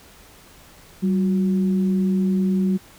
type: tone pair together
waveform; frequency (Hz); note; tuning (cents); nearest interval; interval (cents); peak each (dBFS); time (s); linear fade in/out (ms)
sine; 190.97 / 360.5; G3 / F#4; -45 / -45; major seventh; 1100; -17 / -29; 1.02-2.78; 20
effects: pink hiss -48 dBFS RMS until 2.98 s